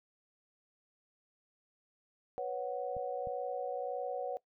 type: chord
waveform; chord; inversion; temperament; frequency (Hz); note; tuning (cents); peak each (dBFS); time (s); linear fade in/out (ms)
sine; B suspended second; none; just; 493.9 / 555.6 / 740.8; B4 / C#5 / F#5; 0 / +4 / +2; -39; 2.38-4.37; 0
type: clicks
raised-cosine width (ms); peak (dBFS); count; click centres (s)
5; -37; 2; 2.967 / 3.272
effects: noise-tail reverb RT60 0.1 s tail -20 dB re dry